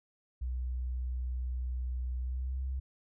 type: tone with pitch glide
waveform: sine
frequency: 62.4 to 65.54 Hz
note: B1 to C2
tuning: +19 to +4 cents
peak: -32 dBFS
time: 0.41-2.8 s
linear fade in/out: 10 ms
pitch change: +85 cents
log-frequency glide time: 2.21-2.61 s
effects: none